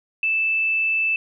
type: tone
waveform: sine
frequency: 2637 Hz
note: E7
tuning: in tune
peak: -18 dBFS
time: 0.23-1.16 s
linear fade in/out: 2 ms
effects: none